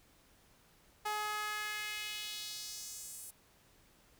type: tone with high-pass filter sweep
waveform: sawtooth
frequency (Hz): 422.2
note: G#4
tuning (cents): +29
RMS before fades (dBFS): -41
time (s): 1.05-3.31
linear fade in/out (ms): 10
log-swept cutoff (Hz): 860 to 10000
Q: 1.9
effects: pink hiss -66 dBFS RMS until 4.19 s